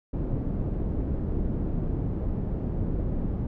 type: low-pass noise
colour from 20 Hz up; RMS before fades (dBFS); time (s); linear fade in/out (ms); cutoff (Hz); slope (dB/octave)
pink; -28; 0.13-3.47; 5; 300; 12
effects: none